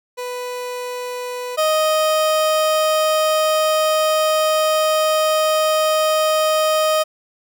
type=tone pair in turn; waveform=30% pulse; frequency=494.9 / 623.5 Hz; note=B4 / D#5; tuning=+4 / +3 cents; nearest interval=major third; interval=399 cents; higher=second; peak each=-22 / -12 dBFS; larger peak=second; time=0.17-1.57 / 1.57-7.04 s; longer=second; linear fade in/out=20 ms; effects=none